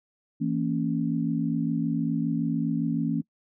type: chord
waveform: sine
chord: A# diminished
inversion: second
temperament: equal with one note detuned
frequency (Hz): 164.81 / 230.1 / 277.2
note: E3 / A#3 / C#4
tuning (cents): 0 / -22 / 0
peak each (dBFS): -28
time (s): 0.4-3.22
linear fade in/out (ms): 20
effects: noise-tail reverb RT60 0.1 s tail -25 dB re dry